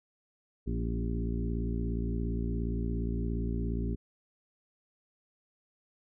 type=harmonic tone with a mistuned harmonic; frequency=57.2 Hz; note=A#1; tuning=32 cents flat; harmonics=1 / 2 / 3 / 4 / 5 / 6 / 7; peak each=-32 / -37 / -38 / -38 / -42 / -44 / -43 dBFS; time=0.66-3.96 s; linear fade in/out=20 ms; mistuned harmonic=4; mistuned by=+34 cents; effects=none